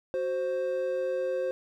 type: tone pair together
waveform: triangle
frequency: 371 / 524.7 Hz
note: F#4 / C5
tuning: +5 / +5 cents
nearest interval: tritone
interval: 600 cents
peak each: -32 / -26 dBFS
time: 0.14-1.51 s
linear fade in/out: 0 ms
effects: none